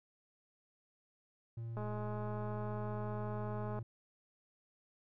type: tone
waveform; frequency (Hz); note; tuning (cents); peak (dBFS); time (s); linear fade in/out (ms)
triangle; 115.3; A#2; -19; -38; 1.57-3.83; 5
type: click train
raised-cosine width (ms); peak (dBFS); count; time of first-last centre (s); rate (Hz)
1; -31; 425; 1.77-3.789; 210
effects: none